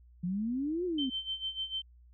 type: exponential two-way sweep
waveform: sine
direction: up then down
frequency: 170 to 370 to 248.5 Hz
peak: -30 dBFS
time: 0.23-1.1 s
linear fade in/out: 10 ms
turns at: 0.85 s
type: tone with tremolo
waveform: sine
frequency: 3100 Hz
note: G7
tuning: 20 cents flat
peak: -31 dBFS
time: 0.98-1.82 s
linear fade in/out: 5 ms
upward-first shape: sine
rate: 6.7 Hz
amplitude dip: 80%
effects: added 60 Hz sine -55 dBFS peak until 2.13 s